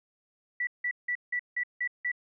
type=tone bursts; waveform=sine; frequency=1959 Hz; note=B6; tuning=15 cents flat; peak=-27 dBFS; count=7; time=0.6-2.117 s; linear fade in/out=5 ms; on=71 ms; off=170 ms; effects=none